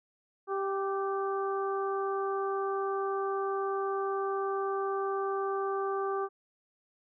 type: harmonic tone with a mistuned harmonic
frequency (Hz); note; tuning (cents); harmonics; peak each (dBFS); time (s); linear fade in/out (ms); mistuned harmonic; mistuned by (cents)
391.6; G4; -2; 1 / 2 / 3 / 4; -31 / -37 / -35 / -46; 0.47-6.29; 50; 4; -28
effects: none